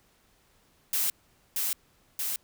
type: noise with echo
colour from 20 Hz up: blue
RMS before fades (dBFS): -27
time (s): 0.93-1.1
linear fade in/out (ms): 2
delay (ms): 630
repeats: 2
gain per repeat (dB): -2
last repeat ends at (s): 2.36
effects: pink hiss -65 dBFS RMS until 2.43 s